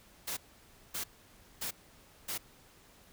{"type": "noise bursts", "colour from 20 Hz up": "white", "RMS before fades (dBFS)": -37, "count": 4, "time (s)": [0.27, 2.38], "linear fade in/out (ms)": 10, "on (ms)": 100, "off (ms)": 570, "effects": ["pink hiss -60 dBFS RMS until 3.12 s"]}